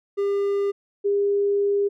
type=tone pair in turn; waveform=triangle / sine; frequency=400.8 / 403.4 Hz; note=G4 / G4; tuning=+38 / +50 cents; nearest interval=unison; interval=12 cents; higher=second; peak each=-18 dBFS; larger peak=neither; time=0.17-0.72 / 1.04-1.89 s; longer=second; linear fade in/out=20 ms; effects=none